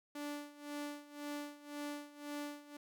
sawtooth tone with tremolo, 291.9 Hz, D4, 10 cents flat, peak -36 dBFS, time 0.15-2.77 s, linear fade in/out 5 ms, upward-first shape sine, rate 1.9 Hz, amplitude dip 85%, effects none

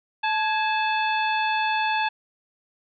harmonic tone with a mistuned harmonic, 870 Hz, A5, 20 cents flat, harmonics 1 / 2 / 3 / 4 / 5, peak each -23 / -28 / -28 / -34 / -39 dBFS, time 0.23-2.09 s, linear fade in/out 10 ms, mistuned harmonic 2, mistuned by -81 cents, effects none

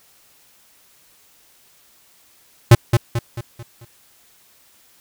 square tone with echo, 117.5 Hz, A#2, 14 cents sharp, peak -4 dBFS, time 2.71-2.75 s, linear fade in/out 5 ms, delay 220 ms, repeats 5, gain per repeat -7 dB, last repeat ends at 3.85 s, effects white hiss -54 dBFS RMS until 5 s

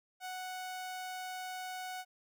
sawtooth tone, 740 Hz, F#5, in tune, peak -36 dBFS, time 0.2-2.05 s, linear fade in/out 50 ms, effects none

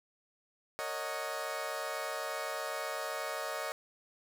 20% pulse chord, D# minor seventh, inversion second, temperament equal with one note detuned, 458.7 / 554.4 / 622.3 / 740 Hz, A#4 / C#5 / D#5 / F#5, -28 / 0 / 0 / 0 cents, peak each -39 / -36 / -34 / -39 dBFS, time 0.79-3.72 s, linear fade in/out 0 ms, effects none

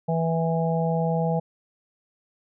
harmonic tone, 164.4 Hz, E3, 4 cents flat, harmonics 1 / 3 / 4 / 5, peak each -23 / -28 / -29 / -30 dBFS, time 0.08-1.4 s, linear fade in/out 10 ms, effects none

